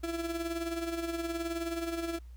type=tone with tremolo; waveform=35% pulse; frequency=334.9 Hz; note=E4; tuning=27 cents sharp; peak=-29 dBFS; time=0.03-2.19 s; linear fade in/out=10 ms; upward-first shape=sine; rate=19 Hz; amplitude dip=55%; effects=added 60 Hz sine -45 dBFS peak until 2.36 s + pink hiss -69 dBFS RMS until 2.36 s